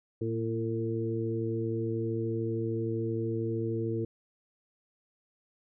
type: harmonic tone with a mistuned harmonic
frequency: 113.1 Hz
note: A2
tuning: 48 cents sharp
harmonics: 1 / 2 / 3 / 4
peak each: -33 / -38 / -33 / -35 dBFS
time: 0.21-4.05 s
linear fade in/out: 5 ms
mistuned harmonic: 2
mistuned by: +31 cents
effects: none